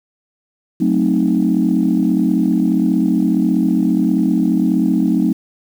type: chord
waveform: sine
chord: F# diminished seventh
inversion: none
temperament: equal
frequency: 185 / 220 / 261.6 / 311.1 Hz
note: F#3 / A3 / C4 / Eb4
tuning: 0 / 0 / 0 / 0 cents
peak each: -17 dBFS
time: 0.8-5.33 s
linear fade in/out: 10 ms
effects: tanh soft clip ceiling -4 dBFS + 7-bit